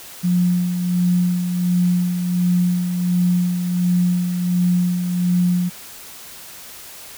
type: tone with tremolo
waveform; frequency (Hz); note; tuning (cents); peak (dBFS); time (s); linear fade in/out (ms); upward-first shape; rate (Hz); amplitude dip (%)
sine; 178; F3; +33; -13; 0.23-5.7; 20; sine; 1.4; 50
effects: white hiss -38 dBFS RMS until 7.17 s